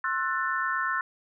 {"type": "chord", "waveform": "sine", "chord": "F# half-diminished seventh", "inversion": "second", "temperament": "just", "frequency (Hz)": [1065.6, 1332, 1480, 1776], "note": ["C6", "E6", "F#6", "A6"], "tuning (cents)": [31, 18, 0, 16], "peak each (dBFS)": -31, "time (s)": [0.04, 1.01], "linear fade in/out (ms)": 2, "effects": []}